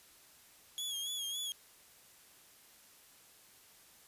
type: tone with vibrato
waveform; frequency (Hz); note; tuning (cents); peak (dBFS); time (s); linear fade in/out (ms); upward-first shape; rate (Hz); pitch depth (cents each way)
sawtooth; 3322; G#7; 0; -34; 0.78-1.52; 0; sine; 3.6; 61
effects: white hiss -61 dBFS RMS until 4.07 s + resampled to 32000 Hz